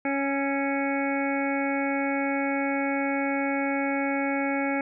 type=harmonic tone with a mistuned harmonic; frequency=277.2 Hz; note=C#4; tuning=in tune; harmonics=1 / 2 / 3 / 5 / 6 / 7 / 8 / 9; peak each=-27 / -31 / -32 / -38 / -36 / -42 / -32 / -43 dBFS; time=0.05-4.81 s; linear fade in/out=2 ms; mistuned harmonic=5; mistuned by=-30 cents; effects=none